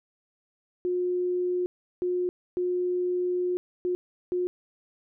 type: tone bursts at uneven times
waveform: sine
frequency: 359.3 Hz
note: F4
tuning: 49 cents sharp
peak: -24 dBFS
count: 5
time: 0.85-1.66 / 2.02-2.29 / 2.57-3.57 / 3.85-3.95 / 4.32-4.47 s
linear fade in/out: 0 ms
effects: none